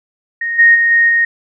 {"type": "tone with level steps", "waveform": "sine", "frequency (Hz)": 1860, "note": "A#6", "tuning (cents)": -4, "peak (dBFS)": [-16, -4, -9, -7, -9], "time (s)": [0.41, 1.25], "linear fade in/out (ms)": 5, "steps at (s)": [0.58, 0.74, 0.9, 1.08], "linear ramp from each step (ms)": 20, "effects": []}